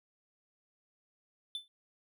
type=tone with exponential decay; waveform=triangle; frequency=3520 Hz; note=A7; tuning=in tune; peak=-31 dBFS; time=1.55-1.68 s; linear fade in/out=1 ms; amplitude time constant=28 ms; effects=none